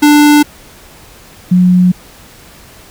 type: tone pair in turn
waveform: square / sine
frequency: 295.3 / 180.83 Hz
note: D4 / F#3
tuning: +10 / -39 cents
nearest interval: minor sixth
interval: 849 cents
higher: first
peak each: -4 dBFS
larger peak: neither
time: 0.02-0.43 / 1.51-1.92 s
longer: neither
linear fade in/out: 10 ms
effects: pink hiss -38 dBFS RMS until 2.9 s